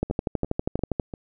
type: two click trains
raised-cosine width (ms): 2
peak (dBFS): -10 / -20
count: 13 / 4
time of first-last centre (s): 0.03-0.998 / 0.1-1.138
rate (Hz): 12.4 / 2.89
effects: none